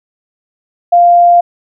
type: tone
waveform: sine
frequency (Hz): 697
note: F5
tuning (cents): -4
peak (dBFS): -3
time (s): 0.92-1.41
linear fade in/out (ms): 10
effects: none